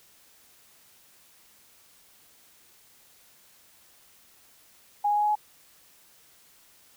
sine tone with pitch steps, 824 / 828.8 / 833.6 / 838.4 / 843.3 Hz, G#5 / G#5 / G#5 / G#5 / G#5, -14 / -4 / +6 / +16 / +26 cents, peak -21 dBFS, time 5.04-5.355 s, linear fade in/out 10 ms, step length 63 ms, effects white hiss -58 dBFS RMS until 6.96 s

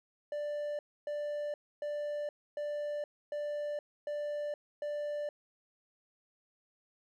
triangle tone bursts, 589 Hz, D5, 5 cents sharp, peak -32 dBFS, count 7, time 0.32-5.29 s, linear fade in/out 2 ms, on 470 ms, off 280 ms, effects none

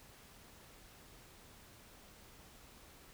silence, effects pink hiss -59 dBFS RMS until 3.13 s

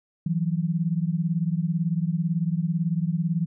sine beating tone pair, 161.9 / 179.9 Hz, E3 / F#3, -31 / -48 cents, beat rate 18 Hz, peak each -24 / -26 dBFS, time 0.26-3.46 s, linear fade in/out 5 ms, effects none

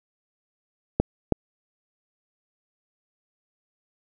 clicks, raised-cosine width 2 ms, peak -5 dBFS, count 2, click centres 1 / 1.323 s, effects none

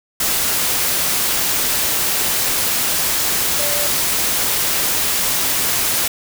sine tone in noise, 583 Hz, D5, 13 cents flat, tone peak -25 dBFS, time 3.59-3.87 s, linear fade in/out 5 ms, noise white, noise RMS -18 dBFS, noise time 0.2-6.08 s, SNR -10 dB, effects none

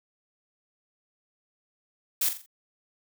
blue noise with echo, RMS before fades -25 dBFS, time 2.21-2.29 s, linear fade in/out 5 ms, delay 43 ms, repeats 4, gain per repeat -8 dB, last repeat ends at 2.462 s, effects none

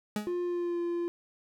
40% pulse tone with exponential decay, 210 Hz, G#3, 19 cents sharp, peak -26 dBFS, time 0.16-0.38 s, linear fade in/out 2 ms, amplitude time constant 47 ms
triangle tone with pitch glide, 353.3 to 344.8 Hz, F4 to F4, +20 to -22 cents, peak -27 dBFS, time 0.27-1.08 s, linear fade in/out 0 ms, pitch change -42 cents, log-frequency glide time 0.42-0.8 s
effects none

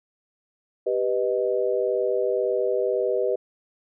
sine chord, G augmented, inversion none, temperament equal, 392 / 493.9 / 622.3 Hz, G4 / B4 / D#5, 0 / 0 / 0 cents, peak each -25 / -24 / -27 dBFS, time 0.86-3.36 s, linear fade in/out 10 ms, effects none

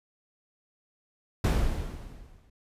brown noise with exponential decay, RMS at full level -19 dBFS, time 1.44-2.5 s, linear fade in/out 5 ms, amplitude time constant 230 ms, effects resampled to 32000 Hz

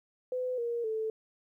sine tone with pitch steps, 505 / 471.2 / 439.6 Hz, B4 / A#4 / A4, +39 / +19 / -2 cents, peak -30 dBFS, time 0.32-1.1 s, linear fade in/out 2 ms, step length 260 ms, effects 12-bit

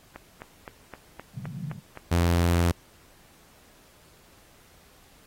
click train, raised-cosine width 0.5 ms, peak -24 dBFS, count 8, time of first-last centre 0.16-1.973 s, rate 3.86 Hz
pink band-pass noise, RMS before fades -36 dBFS, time 1.33-1.81 s, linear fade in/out 50 ms, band 120 to 190 Hz, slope 48 dB/octave
sawtooth tone, 86 Hz, F2, 26 cents flat, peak -16 dBFS, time 2.11-2.72 s, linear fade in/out 10 ms
effects pink hiss -57 dBFS RMS until 5.26 s + AAC 48 kbps

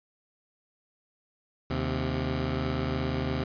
15% pulse tone pair together, 76.89 / 130.81 Hz, D#2 / C3, -20 / 0 cents, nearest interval major sixth, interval 920 cents, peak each -24 / -24 dBFS, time 1.7-3.44 s, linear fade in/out 5 ms, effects resampled to 11025 Hz

